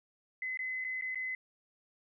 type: tone with dropouts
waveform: sine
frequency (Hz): 2033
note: B6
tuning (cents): +50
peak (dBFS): -34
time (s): 0.42-1.35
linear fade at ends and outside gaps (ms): 2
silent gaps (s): 0.573-0.591 / 0.842-0.847 / 1.012-1.021 / 1.147-1.156
effects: none